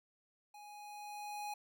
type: tone with level ramp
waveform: square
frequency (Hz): 830.6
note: G#5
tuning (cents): 0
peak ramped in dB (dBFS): -53 to -40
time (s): 0.54-1.54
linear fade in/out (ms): 5
effects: none